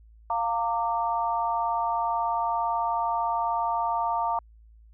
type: chord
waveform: sine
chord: Bb major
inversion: second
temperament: equal with one note detuned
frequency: 698.5 / 916.8 / 1174.7 Hz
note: F5 / Bb5 / D6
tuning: 0 / -29 / 0 cents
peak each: -29 / -26 / -31 dBFS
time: 0.3-4.39 s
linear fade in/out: 2 ms
effects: added 55 Hz sine -50 dBFS peak until 4.93 s